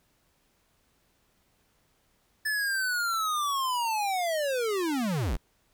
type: linear sweep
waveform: square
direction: down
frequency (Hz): 1751 to 31.61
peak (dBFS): -27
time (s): 2.45-5.37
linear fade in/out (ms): 10
effects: pink hiss -69 dBFS RMS until 5.73 s